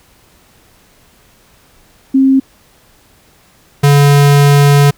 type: tone pair in turn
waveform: sine / square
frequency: 267.3 / 142.87 Hz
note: C4 / D3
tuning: +37 / -47 cents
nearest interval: major seventh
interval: 1084 cents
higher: first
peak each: -5 dBFS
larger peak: neither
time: 2.14-2.4 / 3.83-4.91 s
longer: second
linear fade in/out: 10 ms
effects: pink hiss -48 dBFS RMS until 4.97 s